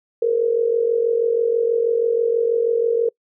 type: tone with amplitude modulation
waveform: sine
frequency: 464 Hz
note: A#4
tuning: 8 cents flat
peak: -12 dBFS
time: 0.22-3.09 s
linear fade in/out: 5 ms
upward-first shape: sine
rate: 46.2 Hz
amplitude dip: 70%
effects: noise-tail reverb RT60 0.1 s tail -26 dB re dry